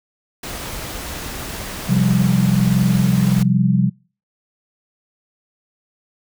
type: noise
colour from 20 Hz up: pink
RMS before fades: -29 dBFS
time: 0.43-3.43 s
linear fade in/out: 5 ms
type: chord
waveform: sine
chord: C suspended fourth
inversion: none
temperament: equal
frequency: 130.81 / 174.61 / 196 Hz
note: C3 / F3 / G3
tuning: 0 / 0 / 0 cents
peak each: -17 dBFS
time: 1.88-3.9 s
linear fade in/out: 20 ms
effects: noise-tail reverb RT60 0.4 s tail -26 dB re dry